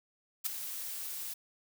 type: noise with ADSR envelope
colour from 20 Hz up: blue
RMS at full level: -29 dBFS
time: 0.44-1.34 s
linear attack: 25 ms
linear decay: 4 ms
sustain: -11 dB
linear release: 9 ms
effects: none